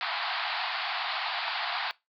pink band-pass noise, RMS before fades -32 dBFS, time 0.01-1.91 s, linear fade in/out 0 ms, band 680 to 4700 Hz, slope 96 dB/octave, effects noise-tail reverb RT60 0.2 s tail -20 dB re dry

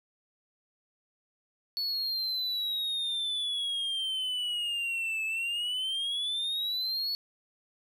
triangle exponential two-way sweep, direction down then up, 4435 to 2605 to 4435 Hz, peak -28 dBFS, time 1.77-7.15 s, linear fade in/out 0 ms, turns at 5.25 s, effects none

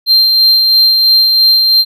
triangle tone with tremolo, 4162 Hz, C8, 10 cents flat, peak -3 dBFS, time 0.06-1.85 s, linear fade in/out 50 ms, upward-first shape sine, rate 3 Hz, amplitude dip 30%, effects none

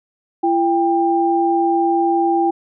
sine tone pair together, 338.5 / 794 Hz, E4 / G5, +46 / +22 cents, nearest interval octave + minor third, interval 1476 cents, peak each -16 dBFS, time 0.43-2.51 s, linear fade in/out 10 ms, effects none

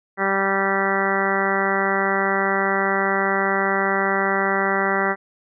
harmonic tone, 195 Hz, G3, 9 cents flat, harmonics 1 / 2 / 3 / 4 / 5 / 6 / 7 / 8 / 9 / 10, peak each -28 / -25 / -28 / -26 / -30 / -28 / -27 / -28 / -30 / -25 dBFS, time 0.17-5.16 s, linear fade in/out 50 ms, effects none

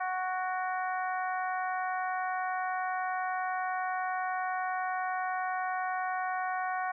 harmonic tone with a mistuned harmonic, 370 Hz, F#4, in tune, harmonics 2 / 3 / 4 / 5 / 6, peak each -32 / -37 / -38 / -41 / -48 dBFS, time 0-6.92 s, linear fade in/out 10 ms, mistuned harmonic 6, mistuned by +45 cents, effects none

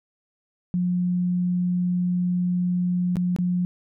sine tone with dropouts, 178.7 Hz, F3, 40 cents sharp, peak -20 dBFS, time 0.74-3.65 s, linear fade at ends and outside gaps 0 ms, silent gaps 3.157-3.168 / 3.363-3.387 s, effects none

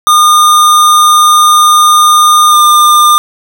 square tone with pitch glide, 1217 to 1202.3 Hz, D#6 to D6, -39 to +40 cents, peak -3 dBFS, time 0.07-3.18 s, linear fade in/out 0 ms, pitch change -21 cents, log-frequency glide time 2.5-2.56 s, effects none

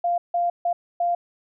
sine tone bursts at uneven times, 696 Hz, F5, 6 cents flat, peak -19 dBFS, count 4, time 0.04-0.18 / 0.34-0.5 / 0.65-0.73 / 1-1.15 s, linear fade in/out 5 ms, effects none

